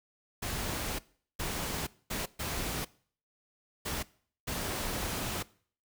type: noise bursts at uneven times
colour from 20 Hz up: pink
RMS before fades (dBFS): -35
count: 6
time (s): 0.42-0.99 / 1.39-1.87 / 2.1-2.26 / 2.39-2.85 / 3.85-4.03 / 4.47-5.43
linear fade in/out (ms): 10
effects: noise-tail reverb RT60 0.5 s tail -21 dB re dry